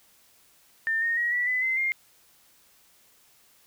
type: tone with pitch steps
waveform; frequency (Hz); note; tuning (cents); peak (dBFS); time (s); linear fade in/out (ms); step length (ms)
sine; 1800 / 1849.5 / 1900.4 / 1952.7 / 2006 / 2062 / 2118; A6 / A#6 / A#6 / B6 / B6 / C7 / C7; +39 / -14 / +33 / -20 / +26 / -26 / +21; -23; 0.87-1.92; 0; 150
effects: white hiss -60 dBFS RMS until 3.66 s